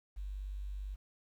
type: tone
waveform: sine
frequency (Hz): 49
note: G1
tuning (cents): 0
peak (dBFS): -38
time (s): 0.16-0.96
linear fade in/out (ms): 20
effects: 11-bit